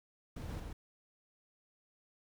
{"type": "noise with echo", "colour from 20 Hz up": "brown", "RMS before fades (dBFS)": -43, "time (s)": [0.36, 0.6], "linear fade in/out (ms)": 5, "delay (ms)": 130, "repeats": 1, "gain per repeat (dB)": -2, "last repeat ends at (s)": 0.73, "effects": []}